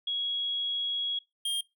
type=tone pair in turn; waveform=sine / square; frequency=3322 / 3218 Hz; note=G#7 / G7; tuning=0 / +45 cents; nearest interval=minor second; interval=55 cents; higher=first; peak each=-28 dBFS; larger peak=neither; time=0.07-1.19 / 1.45-1.61 s; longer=first; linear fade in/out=5 ms; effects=noise-tail reverb RT60 0.2 s tail -22 dB re dry